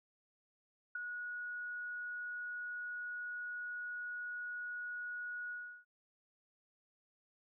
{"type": "tone with ADSR envelope", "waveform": "sine", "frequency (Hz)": 1457, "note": "F#6", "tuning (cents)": -27, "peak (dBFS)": -34, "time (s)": [0.95, 5.85], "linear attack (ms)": 6, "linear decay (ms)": 7, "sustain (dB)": -6, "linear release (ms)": 340, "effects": []}